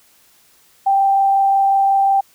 sine tone with frequency modulation, 785 Hz, G5, 2 cents sharp, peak -11 dBFS, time 0.86-2.21 s, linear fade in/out 10 ms, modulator 25.5 Hz, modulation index 0.25, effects white hiss -53 dBFS RMS until 2.34 s

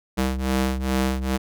sawtooth ring-modulated tone, 130.81 Hz, C3, in tune, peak -14 dBFS, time 0.17-1.38 s, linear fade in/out 20 ms, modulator 64.2 Hz, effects none

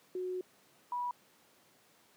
sine tone pair in turn, 366.8 / 976.1 Hz, F#4 / B5, -15 / -21 cents, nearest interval octave + perfect fourth, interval 1694 cents, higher second, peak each -34 / -33 dBFS, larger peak second, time 0.15-0.41 / 0.92-1.11 s, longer first, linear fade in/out 2 ms, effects pink hiss -65 dBFS RMS until 2.16 s + high-pass 200 Hz 12 dB/octave

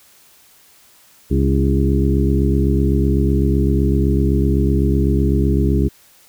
harmonic tone with a mistuned harmonic, 67.9 Hz, C#2, 35 cents flat, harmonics 1 / 2 / 3 / 4 / 5 / 6, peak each -16 / -19 / -21 / -22 / -23 / -24 dBFS, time 1.3-5.89 s, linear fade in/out 20 ms, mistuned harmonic 4, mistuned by +50 cents, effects white hiss -50 dBFS RMS until 6.28 s

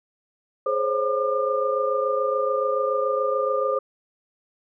sine tone cluster, 422.4 / 526 / 553 / 1203 Hz, G#4 / C5 / C#5 / D6, +29 / +9 / -4 / +41 cents, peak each -28 / -23 / -30 / -26 dBFS, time 0.66-3.79 s, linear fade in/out 5 ms, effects none

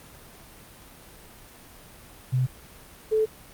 sine tone pair in turn, 127.9 / 435.8 Hz, C3 / A4, -39 / -17 cents, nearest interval octave + major sixth, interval 2122 cents, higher second, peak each -20 / -19 dBFS, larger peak second, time 2.32-2.47 / 3.11-3.26 s, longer neither, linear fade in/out 20 ms, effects pink hiss -48 dBFS RMS until 3.53 s + Opus 32 kbps

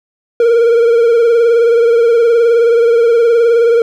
triangle tone with vibrato, 466.2 Hz, A#4, in tune, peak -4 dBFS, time 0.4-3.82 s, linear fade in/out 2 ms, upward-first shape triangle, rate 19 Hz, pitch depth 56 cents each way, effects none

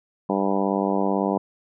harmonic tone, 98 Hz, G2, in tune, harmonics 2 / 3 / 4 / 5 / 6 / 7 / 8 / 9 / 10, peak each -25 / -27 / -28 / -29 / -30 / -30 / -31 / -32 / -32 dBFS, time 0.29-1.38 s, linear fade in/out 5 ms, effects none

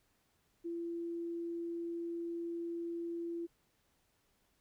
sine tone, 339 Hz, E4, 49 cents sharp, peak -37 dBFS, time 0.64-3.47 s, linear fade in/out 20 ms, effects pink hiss -75 dBFS RMS until 4.6 s

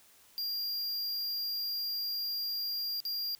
square tone with dropouts, 4783 Hz, D8, 31 cents sharp, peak -33 dBFS, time 0.38-3.35 s, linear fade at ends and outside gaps 0 ms, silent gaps 3.003-3.052 s, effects white hiss -61 dBFS RMS until 3.39 s

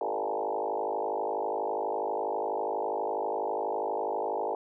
sine tone with frequency modulation, 642 Hz, E5, 46 cents flat, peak -28 dBFS, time 0.01-4.55 s, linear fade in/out 2 ms, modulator 52.2 Hz, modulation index 5.1, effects none

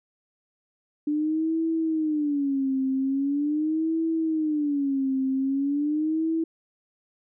sine tone with vibrato, 293.7 Hz, D4, in tune, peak -22 dBFS, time 1.07-6.44 s, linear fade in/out 5 ms, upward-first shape sine, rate 0.42 Hz, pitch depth 180 cents each way, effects none

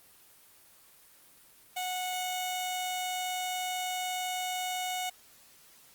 15% pulse tone with notch filter, 734 Hz, F#5, 14 cents flat, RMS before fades -34 dBFS, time 1.76-5.1 s, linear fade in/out 10 ms, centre 1600 Hz, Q 1.1, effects white hiss -58 dBFS RMS until 5.94 s + Opus 24 kbps

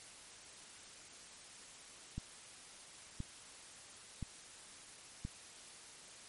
click train, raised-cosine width 5 ms, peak -28 dBFS, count 4, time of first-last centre 2.18-5.251 s, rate 0.977 Hz, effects white hiss -55 dBFS RMS until 6.28 s + MP3 48 kbps

